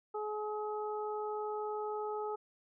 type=harmonic tone; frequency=423.6 Hz; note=G#4; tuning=34 cents sharp; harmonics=1 / 2 / 3; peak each=-37 / -40 / -44 dBFS; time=0.14-2.36 s; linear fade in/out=10 ms; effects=none